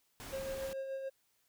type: noise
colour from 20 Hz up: pink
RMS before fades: -47 dBFS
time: 0.2-0.73 s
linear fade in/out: 0 ms
type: tone with tremolo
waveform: triangle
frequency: 537 Hz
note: C5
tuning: 45 cents sharp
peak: -34 dBFS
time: 0.32-1.1 s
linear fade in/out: 20 ms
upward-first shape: sine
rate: 6.9 Hz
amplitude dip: 40%
effects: white hiss -75 dBFS RMS until 1.48 s